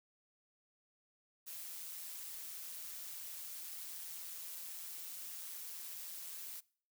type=noise with amplitude modulation; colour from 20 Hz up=blue; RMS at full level=-45 dBFS; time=1.46-6.61 s; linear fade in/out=20 ms; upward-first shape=sine; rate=168 Hz; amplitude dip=45%; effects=noise-tail reverb RT60 0.5 s tail -23 dB re dry